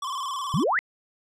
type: tone with vibrato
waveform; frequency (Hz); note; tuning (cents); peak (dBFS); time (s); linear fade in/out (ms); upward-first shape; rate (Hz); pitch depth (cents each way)
square; 1087; C#6; -34; -29; 0.02-0.64; 5; square; 19; 77
type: exponential sweep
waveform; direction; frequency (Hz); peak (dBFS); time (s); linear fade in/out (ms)
sine; up; 126.8 to 2140; -20; 0.54-0.79; 0
effects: low-pass 9000 Hz 12 dB/octave